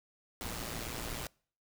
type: noise with amplitude modulation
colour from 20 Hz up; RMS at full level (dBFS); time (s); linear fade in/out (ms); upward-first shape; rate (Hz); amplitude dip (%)
pink; -37; 0.41-1.27; 0; sine; 116; 65
effects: noise-tail reverb RT60 0.5 s tail -26 dB re dry